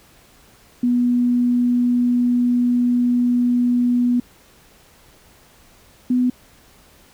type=tone pair in turn; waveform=sine; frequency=244.1 / 249.4 Hz; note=B3 / B3; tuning=-20 / +17 cents; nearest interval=unison; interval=37 cents; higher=second; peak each=-14 dBFS; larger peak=neither; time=0.83-4.2 / 6.1-6.3 s; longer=first; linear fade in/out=5 ms; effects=pink hiss -51 dBFS RMS until 7.13 s